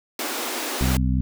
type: high-pass noise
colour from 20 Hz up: pink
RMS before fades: -28 dBFS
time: 0.19-0.97 s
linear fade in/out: 2 ms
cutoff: 240 Hz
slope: 96 dB/octave
type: harmonic tone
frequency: 63.8 Hz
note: C2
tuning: 43 cents flat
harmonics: 1 / 2 / 3 / 4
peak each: -21 / -24 / -26 / -27 dBFS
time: 0.81-1.21 s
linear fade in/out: 0 ms
effects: none